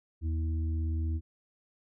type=harmonic tone; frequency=80.3 Hz; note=E2; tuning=45 cents flat; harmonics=1 / 3 / 4; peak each=-28 / -44 / -43 dBFS; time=0.21-1.21 s; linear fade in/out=50 ms; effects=none

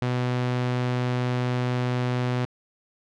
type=tone; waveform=sawtooth; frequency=124.4 Hz; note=B2; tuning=13 cents sharp; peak=-19 dBFS; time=0.02-2.45 s; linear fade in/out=0 ms; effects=low-pass 4000 Hz 12 dB/octave

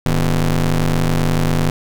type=ring-modulated tone; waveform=30% pulse; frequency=87.31 Hz; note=F2; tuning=in tune; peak=-8 dBFS; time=0.06-1.7 s; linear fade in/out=0 ms; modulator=68.9 Hz; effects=none

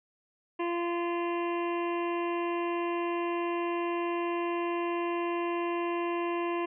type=harmonic tone; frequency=344.6 Hz; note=F4; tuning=23 cents flat; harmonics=1 / 2 / 3 / 5 / 6 / 7 / 8 / 9; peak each=-30 / -38 / -35 / -46 / -46 / -47 / -44 / -54 dBFS; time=0.59-6.66 s; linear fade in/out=10 ms; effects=none

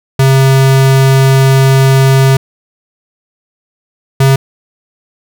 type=tone pair in turn; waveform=square; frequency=134.1 / 134.95 Hz; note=C3 / C#3; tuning=+43 / -46 cents; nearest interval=unison; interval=11 cents; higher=second; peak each=-5 dBFS; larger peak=neither; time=0.19-2.37 / 4.2-4.36 s; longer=first; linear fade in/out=5 ms; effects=none

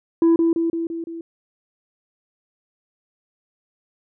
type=tone with echo; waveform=sine; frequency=332.3 Hz; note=E4; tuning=14 cents sharp; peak=-9 dBFS; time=0.22-0.36 s; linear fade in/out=2 ms; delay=170 ms; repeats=5; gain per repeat=-4 dB; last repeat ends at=1.21 s; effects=tanh soft clip ceiling -11 dBFS

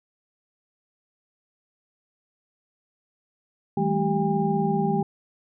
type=tone cluster; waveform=sine; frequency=160.8 / 195.9 / 216.3 / 391.6 / 805 Hz; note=E3 / G3 / A3 / G4 / G5; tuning=-43 / -1 / -29 / -2 / +46 cents; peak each=-27 dBFS; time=3.77-5.03 s; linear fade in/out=5 ms; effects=none

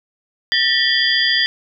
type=tone cluster; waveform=sine; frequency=1794 / 1928 / 3155 / 3403 / 4788 Hz; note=A6 / B6 / G7 / G#7 / D8; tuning=+33 / -42 / +10 / +41 / +33 cents; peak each=-20 dBFS; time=0.52-1.46 s; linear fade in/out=0 ms; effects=none

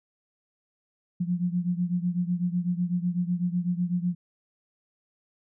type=beating tone pair; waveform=sine; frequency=174.6 / 182.6 Hz; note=F3 / F#3; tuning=0 / -23 cents; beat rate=8 Hz; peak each=-26 / -29 dBFS; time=1.2-4.15 s; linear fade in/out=10 ms; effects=none

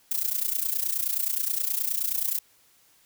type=noise with amplitude modulation; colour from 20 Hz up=violet; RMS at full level=-24 dBFS; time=0.11-2.39 s; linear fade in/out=5 ms; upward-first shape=sine; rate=29.5 Hz; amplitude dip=80%; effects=white hiss -61 dBFS RMS until 3.05 s

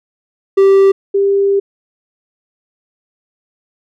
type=tone pair in turn; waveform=triangle / sine; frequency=390.4 / 396.8 Hz; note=G4 / G4; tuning=-7 / +21 cents; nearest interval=unison; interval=28 cents; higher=second; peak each=-3 / -9 dBFS; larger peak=first; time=0.57-0.92 / 1.14-1.6 s; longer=second; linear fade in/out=10 ms; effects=none

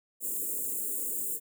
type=band-stop noise; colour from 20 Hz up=white; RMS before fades=-33 dBFS; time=0.2-1.4 s; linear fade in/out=50 ms; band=510 to 7100 Hz; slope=96 dB/octave; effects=high-pass 300 Hz 12 dB/octave

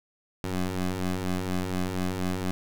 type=ring-modulated tone; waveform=20% pulse; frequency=92.5 Hz; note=F#2; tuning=in tune; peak=-19 dBFS; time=0.44-2.51 s; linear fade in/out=0 ms; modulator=90.4 Hz; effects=none

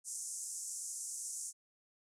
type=band-pass noise; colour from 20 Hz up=white; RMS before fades=-43 dBFS; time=0.04-1.53 s; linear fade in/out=50 ms; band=6100 to 9600 Hz; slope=48 dB/octave; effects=none

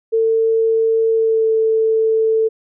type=tone with pitch glide; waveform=sine; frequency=449 to 443.6 Hz; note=A4 to A4; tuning=+35 to +14 cents; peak=-12 dBFS; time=0.12-2.49 s; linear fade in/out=20 ms; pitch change=-21 cents; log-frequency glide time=1.13-1.49 s; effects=none

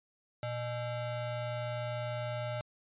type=ring-modulated tone; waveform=square; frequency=363.9 Hz; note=F#4; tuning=29 cents flat; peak=-32 dBFS; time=0.43-2.61 s; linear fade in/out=0 ms; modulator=245 Hz; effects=resampled to 8000 Hz

